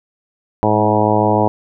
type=harmonic tone with a mistuned harmonic; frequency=106.7 Hz; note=G#2; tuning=47 cents sharp; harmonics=1 / 2 / 3 / 4 / 5 / 6 / 7 / 8 / 9; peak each=-20 / -20 / -20 / -20 / -20 / -20 / -20 / -20 / -20 dBFS; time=0.63-1.48 s; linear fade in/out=0 ms; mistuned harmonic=2; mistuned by=-18 cents; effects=none